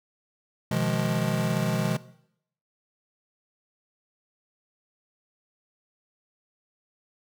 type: chord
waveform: square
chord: F half-diminished seventh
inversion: second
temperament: just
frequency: 125.72 / 157.15 / 174.61 / 209.5 Hz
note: Cb3 / Eb3 / F3 / Ab3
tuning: +31 / +18 / 0 / +15 cents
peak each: -30 dBFS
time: 0.71-1.97 s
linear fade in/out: 5 ms
effects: noise-tail reverb RT60 0.7 s tail -18 dB re dry